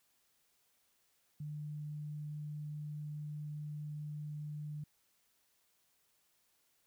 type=tone; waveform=sine; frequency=149.6 Hz; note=D3; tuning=32 cents sharp; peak=-40 dBFS; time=1.4-4.84 s; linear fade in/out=5 ms; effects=white hiss -75 dBFS RMS until 6.86 s